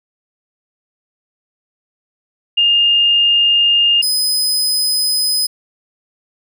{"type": "tone pair in turn", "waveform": ["sine", "sawtooth"], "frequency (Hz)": [2822, 5028], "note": ["F7", "D#8"], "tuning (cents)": [17, 17], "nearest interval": "minor seventh", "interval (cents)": 1000, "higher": "second", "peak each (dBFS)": [-9, -11], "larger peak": "first", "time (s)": [[2.57, 4.02], [4.02, 5.47]], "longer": "neither", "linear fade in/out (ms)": 10, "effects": []}